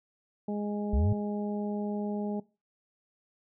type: harmonic tone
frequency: 207 Hz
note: G#3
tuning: 5 cents flat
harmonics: 1 / 2 / 3 / 4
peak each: -31 / -37 / -41 / -43 dBFS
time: 0.48-2.4 s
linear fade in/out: 5 ms
type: linear sweep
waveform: sine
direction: up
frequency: 58.27 to 111 Hz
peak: -23 dBFS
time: 0.93-1.13 s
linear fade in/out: 5 ms
effects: noise-tail reverb RT60 0.3 s tail -21 dB re dry